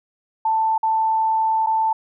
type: tone with dropouts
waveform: sine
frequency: 885 Hz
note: A5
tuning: 10 cents sharp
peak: -16 dBFS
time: 0.45-1.93 s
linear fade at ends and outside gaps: 5 ms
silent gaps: 0.78-0.83 / 1.663-1.669 s
effects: none